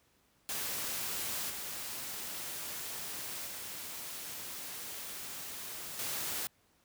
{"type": "noise with level steps", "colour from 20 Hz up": "white", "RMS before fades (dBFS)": [-37, -41, -43, -37], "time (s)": [0.49, 6.47], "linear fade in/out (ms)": 0, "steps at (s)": [1.5, 3.47, 5.99], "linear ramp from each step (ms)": 2, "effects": ["pink hiss -70 dBFS RMS until 6.84 s", "high-pass 60 Hz 12 dB/octave"]}